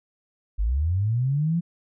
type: linear sweep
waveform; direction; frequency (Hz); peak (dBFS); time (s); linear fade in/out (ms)
sine; up; 46 to 174.61; -20; 0.58-1.61; 20
effects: none